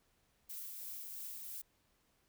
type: noise with tremolo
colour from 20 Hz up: violet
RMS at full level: -45 dBFS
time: 0.49-1.62 s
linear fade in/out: 10 ms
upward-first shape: triangle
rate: 3 Hz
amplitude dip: 30%
effects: pink hiss -75 dBFS RMS until 2.28 s